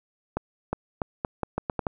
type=accelerating click train; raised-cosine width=1 ms; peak=-12 dBFS; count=9; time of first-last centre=0.37-1.868 s; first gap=360 ms; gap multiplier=0.8; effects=none